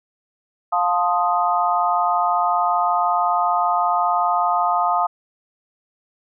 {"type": "chord", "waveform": "sine", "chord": "F dominant seventh", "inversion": "none", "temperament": "equal with one note detuned", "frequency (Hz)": [705.3, 880, 1046.5, 1244.5], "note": ["F5", "A5", "C6", "Eb6"], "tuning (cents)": [17, 0, 0, 0], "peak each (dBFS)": [-20, -22, -25, -21], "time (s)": [0.72, 5.07], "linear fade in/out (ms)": 10, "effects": []}